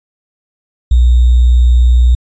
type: tone with sample-and-hold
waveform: sine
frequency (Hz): 60.8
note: B1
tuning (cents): -26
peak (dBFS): -4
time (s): 0.91-2.15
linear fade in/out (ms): 5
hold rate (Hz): 3675
effects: resampled to 16000 Hz